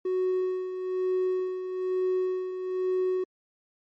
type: tone with tremolo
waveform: triangle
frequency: 370 Hz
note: F#4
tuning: in tune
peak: -20 dBFS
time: 0.05-3.24 s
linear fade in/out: 5 ms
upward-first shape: sine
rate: 1.1 Hz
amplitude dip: 65%
effects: tanh soft clip ceiling -18 dBFS + MP3 32 kbps